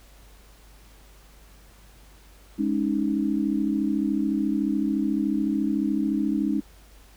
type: chord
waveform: sine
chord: Ab suspended fourth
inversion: none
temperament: equal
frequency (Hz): 207.7 / 277.2 / 311.1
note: Ab3 / Db4 / Eb4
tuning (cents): 0 / 0 / 0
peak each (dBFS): -26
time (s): 2.58-6.61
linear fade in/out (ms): 20
effects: added 50 Hz sine -50 dBFS peak until 7.16 s + pink hiss -55 dBFS RMS until 7.16 s